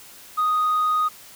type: tone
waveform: sine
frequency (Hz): 1244.5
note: D#6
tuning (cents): 0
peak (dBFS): -16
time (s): 0.37-1.09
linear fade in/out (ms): 20
effects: tanh soft clip ceiling -16 dBFS + white hiss -45 dBFS RMS until 1.35 s